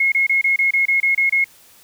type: tone bursts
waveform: sine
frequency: 2165 Hz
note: C#7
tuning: 41 cents flat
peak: -13 dBFS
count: 10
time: 0-1.443 s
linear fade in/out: 5 ms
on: 120 ms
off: 27 ms
effects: white hiss -49 dBFS RMS until 1.83 s